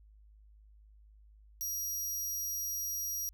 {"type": "tone", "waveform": "20% pulse", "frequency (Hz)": 5730, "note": "F8", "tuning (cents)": 44, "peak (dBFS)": -29, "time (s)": [1.61, 3.29], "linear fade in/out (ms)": 0, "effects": ["added 52 Hz sine -56 dBFS peak until 3.33 s"]}